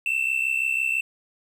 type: tone pair together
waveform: triangle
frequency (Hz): 2634 / 2700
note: E7 / E7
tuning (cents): -2 / +41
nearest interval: unison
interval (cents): 43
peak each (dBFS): -23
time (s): 0.06-1.01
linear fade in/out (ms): 2
effects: none